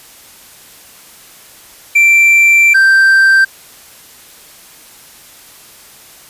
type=tone pair in turn; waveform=triangle; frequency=2349 / 1567.8 Hz; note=D7 / G6; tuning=0 / 0 cents; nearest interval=perfect fifth; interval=700 cents; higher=first; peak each=-3 dBFS; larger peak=neither; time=1.95-2.74 / 2.74-3.45 s; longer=first; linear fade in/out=10 ms; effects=white hiss -39 dBFS RMS until 6.29 s + resampled to 32000 Hz